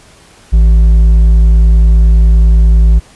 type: tone with hard clipping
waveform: sine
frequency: 55 Hz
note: A1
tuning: in tune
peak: -4 dBFS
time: 0.52-3 s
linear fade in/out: 20 ms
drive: 4 dB
effects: pink hiss -41 dBFS RMS until 3.15 s + resampled to 24000 Hz